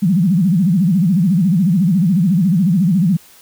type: tone with vibrato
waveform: sine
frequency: 180.8 Hz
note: F#3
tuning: 40 cents flat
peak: -10 dBFS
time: 0.02-3.17 s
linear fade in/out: 10 ms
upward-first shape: sine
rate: 14 Hz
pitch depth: 230 cents each way
effects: white hiss -45 dBFS RMS until 3.41 s